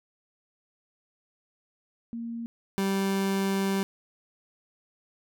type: tone pair in turn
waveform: sine / 30% pulse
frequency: 232.2 / 194.85 Hz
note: A#3 / G3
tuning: -7 / -10 cents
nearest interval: minor third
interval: 303 cents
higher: first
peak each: -32 / -22 dBFS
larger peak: second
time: 2.13-2.46 / 2.78-3.83 s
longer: second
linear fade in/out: 0 ms
effects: none